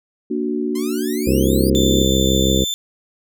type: chord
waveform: sine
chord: Bb augmented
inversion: none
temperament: equal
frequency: 233.1 / 293.7 / 370 Hz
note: Bb3 / D4 / F#4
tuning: 0 / 0 / 0 cents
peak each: -23 dBFS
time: 0.3-2.04 s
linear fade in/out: 10 ms
type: exponential sweep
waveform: 5% pulse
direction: up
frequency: 1012 to 4974 Hz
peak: -20 dBFS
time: 0.75-1.7 s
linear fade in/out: 5 ms
type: harmonic tone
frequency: 66.1 Hz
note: C2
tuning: 18 cents sharp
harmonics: 1 / 2 / 3 / 4 / 5 / 6 / 7 / 8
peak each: -20 / -23 / -20 / -25 / -22 / -24 / -24 / -25 dBFS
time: 1.26-2.65 s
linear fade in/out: 20 ms
type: tone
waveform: 30% pulse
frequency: 3543 Hz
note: A7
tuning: 11 cents sharp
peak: -18 dBFS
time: 1.75-2.74 s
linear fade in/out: 0 ms
effects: none